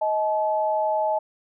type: tone pair together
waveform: sine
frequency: 629 / 860.6 Hz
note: D#5 / A5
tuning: +19 / -39 cents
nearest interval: perfect fourth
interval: 542 cents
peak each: -23 dBFS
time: 0.01-1.19 s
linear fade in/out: 10 ms
effects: none